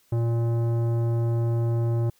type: tone with tanh clipping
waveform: triangle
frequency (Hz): 116.54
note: A#2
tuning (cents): 0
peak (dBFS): -23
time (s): 0.12-2.1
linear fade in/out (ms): 5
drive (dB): 18
effects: white hiss -63 dBFS RMS until 2.19 s